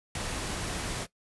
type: noise with ADSR envelope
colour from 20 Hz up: pink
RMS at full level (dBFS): -31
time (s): 0.15-1.07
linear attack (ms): 3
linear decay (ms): 6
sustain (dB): -3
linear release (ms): 46
effects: noise-tail reverb RT60 0.1 s tail -18 dB re dry + resampled to 24000 Hz